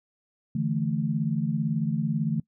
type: chord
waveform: sine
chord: D suspended second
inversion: none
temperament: equal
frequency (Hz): 146.83 / 164.81 / 220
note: D3 / E3 / A3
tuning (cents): 0 / 0 / 0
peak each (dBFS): -28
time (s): 0.55-2.4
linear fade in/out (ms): 5
effects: noise-tail reverb RT60 0.1 s tail -22 dB re dry